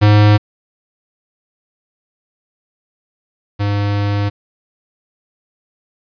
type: tone pair in turn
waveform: square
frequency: 104.7 / 101.95 Hz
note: G#2 / G#2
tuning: +15 / -32 cents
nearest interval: unison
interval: 47 cents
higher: first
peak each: -7 / -15 dBFS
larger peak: first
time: 0.01-0.38 / 3.59-4.3 s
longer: second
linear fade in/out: 20 ms
effects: resampled to 11025 Hz + 8-bit